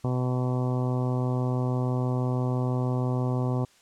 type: harmonic tone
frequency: 126.1 Hz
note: B2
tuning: 36 cents sharp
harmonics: 1 / 2 / 3 / 4 / 5 / 6 / 7 / 8 / 9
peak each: -25 / -31 / -35 / -37 / -39 / -41 / -42 / -43 / -44 dBFS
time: 0.04-3.65 s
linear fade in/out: 5 ms
effects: white hiss -59 dBFS RMS until 3.81 s + low-pass 8000 Hz 12 dB/octave